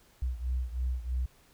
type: beating tone pair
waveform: sine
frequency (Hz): 61.74 / 64.84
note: B1 / C2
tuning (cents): 0 / -15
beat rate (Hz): 3.1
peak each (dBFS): -30 / -33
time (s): 0.22-1.26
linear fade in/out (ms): 5
effects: tanh soft clip ceiling -24 dBFS + pink hiss -62 dBFS RMS until 1.53 s